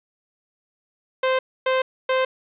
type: tone bursts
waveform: sawtooth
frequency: 520 Hz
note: C5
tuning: 11 cents flat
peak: -14 dBFS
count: 3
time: 1.23-2.25 s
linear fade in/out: 5 ms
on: 160 ms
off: 270 ms
effects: resampled to 8000 Hz + 8-bit